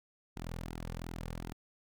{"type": "tone with flanger", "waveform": "sawtooth", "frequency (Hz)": 41.81, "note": "E1", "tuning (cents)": 25, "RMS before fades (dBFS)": -42, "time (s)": [0.36, 1.53], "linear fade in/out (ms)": 10, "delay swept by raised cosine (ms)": [1.7, 3.1], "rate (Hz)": 2.7, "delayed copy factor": -0.65, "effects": []}